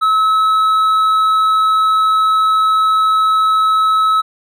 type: tone with hard clipping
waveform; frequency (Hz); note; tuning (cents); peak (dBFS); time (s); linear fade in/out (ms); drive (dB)
sine; 1293; E6; -34; -11; 0.01-4.22; 20; 4
effects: none